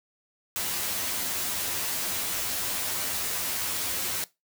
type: noise with comb filter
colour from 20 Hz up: white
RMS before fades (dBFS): -30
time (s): 0.56-4.24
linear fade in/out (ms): 0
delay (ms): 11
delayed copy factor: +0.95
effects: noise-tail reverb RT60 0.2 s tail -19 dB re dry